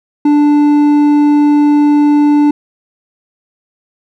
triangle tone with hard clipping, 293.7 Hz, D4, in tune, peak -7 dBFS, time 0.25-2.51 s, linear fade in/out 5 ms, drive 9 dB, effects none

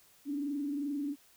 sine tone with frequency modulation, 286.1 Hz, D4, 45 cents flat, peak -32 dBFS, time 0.25-1.16 s, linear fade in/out 50 ms, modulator 22.7 Hz, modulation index 0.59, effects white hiss -63 dBFS RMS until 1.36 s

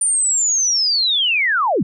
sine linear sweep, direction down, 9220 to 130.81 Hz, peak -14 dBFS, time 0.01-1.83 s, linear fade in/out 5 ms, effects none

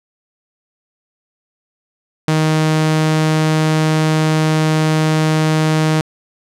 sawtooth tone, 156.5 Hz, D#3, 10 cents sharp, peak -8 dBFS, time 2.28-6.01 s, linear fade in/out 2 ms, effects low-pass 9000 Hz 12 dB/octave

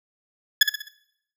20% pulse tone with echo, 1703 Hz, G#6, 43 cents sharp, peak -5 dBFS, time 0.61-0.63 s, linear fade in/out 5 ms, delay 64 ms, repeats 4, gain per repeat -7 dB, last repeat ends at 0.886 s, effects noise-tail reverb RT60 0.7 s tail -17 dB re dry

